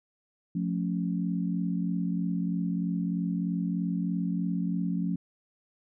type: chord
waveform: sine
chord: F augmented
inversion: none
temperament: equal with one note detuned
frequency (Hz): 176.85 / 220 / 277.2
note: F3 / A3 / C#4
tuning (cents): +22 / 0 / 0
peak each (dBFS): -28 / -34 / -34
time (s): 0.55-5.16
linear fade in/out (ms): 5
effects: none